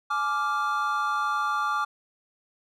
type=chord; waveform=triangle; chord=D diminished; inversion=second; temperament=equal with one note detuned; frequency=847.1 / 1174.7 / 1396.9 Hz; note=Ab5 / D6 / F6; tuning=+34 / 0 / 0 cents; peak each=-30 / -24 / -28 dBFS; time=0.1-1.85 s; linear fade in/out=10 ms; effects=none